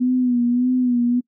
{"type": "tone with vibrato", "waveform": "sine", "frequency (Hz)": 246.9, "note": "B3", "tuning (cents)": 0, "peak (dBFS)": -15, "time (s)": [0, 1.21], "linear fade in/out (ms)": 20, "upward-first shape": "sine", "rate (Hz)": 1.7, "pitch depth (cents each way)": 51, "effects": ["noise-tail reverb RT60 0.1 s tail -23 dB re dry"]}